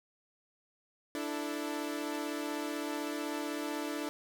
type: chord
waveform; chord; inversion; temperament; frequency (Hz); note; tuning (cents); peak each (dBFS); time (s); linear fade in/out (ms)
sawtooth; D suspended second; none; equal with one note detuned; 293.7 / 329.6 / 441.8; D4 / E4 / A4; 0 / 0 / +7; -33 / -36 / -39; 1.15-4.09; 0
effects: none